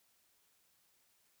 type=silence; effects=white hiss -73 dBFS RMS until 1.4 s